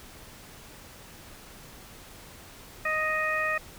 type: harmonic tone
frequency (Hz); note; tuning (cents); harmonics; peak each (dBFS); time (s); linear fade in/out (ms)
623; D#5; +2; 1 / 2 / 3 / 4; -33 / -31 / -28 / -33; 2.85-3.58; 5
effects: pink hiss -48 dBFS RMS until 3.78 s